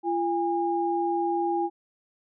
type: tone pair together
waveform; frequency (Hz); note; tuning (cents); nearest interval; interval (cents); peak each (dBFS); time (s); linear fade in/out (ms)
sine; 342.4 / 814.4; F4 / G#5; -34 / -34; octave + minor third; 1500; -26; 0.03-1.7; 50
effects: none